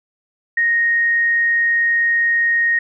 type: tone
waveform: sine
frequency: 1864.7 Hz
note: A#6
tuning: in tune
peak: -13 dBFS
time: 0.57-2.79 s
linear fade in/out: 5 ms
effects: none